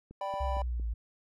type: click train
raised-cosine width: 3 ms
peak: -35 dBFS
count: 4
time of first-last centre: 0.11-0.798 s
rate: 4.36 Hz
type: chord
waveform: triangle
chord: G major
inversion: second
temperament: equal with one note detuned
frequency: 587.3 / 780.8 / 987.8 Hz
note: D5 / G5 / B5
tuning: 0 / -7 / 0 cents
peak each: -35 dBFS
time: 0.21-0.62 s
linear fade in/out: 2 ms
type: linear sweep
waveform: sine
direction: down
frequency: 66.7 to 55 Hz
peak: -30 dBFS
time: 0.4-0.94 s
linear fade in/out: 10 ms
effects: none